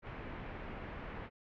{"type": "low-pass noise", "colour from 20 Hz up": "pink", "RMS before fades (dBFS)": -45, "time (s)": [0.02, 1.3], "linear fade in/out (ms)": 50, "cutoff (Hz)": 2400, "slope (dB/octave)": 24, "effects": []}